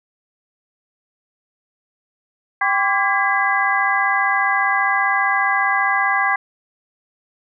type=tone cluster; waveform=sine; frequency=786 / 1039 / 1154 / 1635 / 2004 Hz; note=G5 / C6 / D6 / G#6 / B6; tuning=+4 / -12 / -31 / -28 / +25 cents; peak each=-21 / -25 / -22 / -20 / -21 dBFS; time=2.61-6.36 s; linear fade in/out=5 ms; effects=none